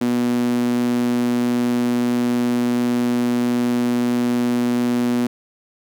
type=tone with high-pass filter; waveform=sawtooth; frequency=121.5 Hz; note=B2; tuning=28 cents flat; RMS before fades=-19 dBFS; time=0.01-5.27 s; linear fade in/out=5 ms; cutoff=250 Hz; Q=4.4; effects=none